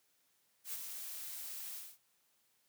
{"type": "noise with ADSR envelope", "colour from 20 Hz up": "blue", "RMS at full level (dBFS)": -40, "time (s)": [0.64, 1.98], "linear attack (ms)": 92, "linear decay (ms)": 35, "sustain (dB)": -5, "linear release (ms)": 240, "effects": ["white hiss -75 dBFS RMS until 2.68 s", "high-pass 80 Hz 12 dB/octave"]}